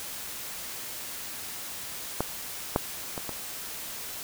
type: clicks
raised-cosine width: 1 ms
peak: -11 / -8 / -19 / -20 dBFS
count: 4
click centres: 2.206 / 2.761 / 3.178 / 3.293 s
effects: white hiss -38 dBFS RMS until 4.23 s